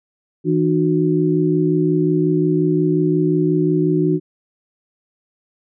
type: tone cluster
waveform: sine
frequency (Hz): 162.1 / 301.4 / 367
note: E3 / D4 / F#4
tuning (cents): -29 / +45 / -14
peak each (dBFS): -18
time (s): 0.44-4.2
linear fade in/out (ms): 50
effects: none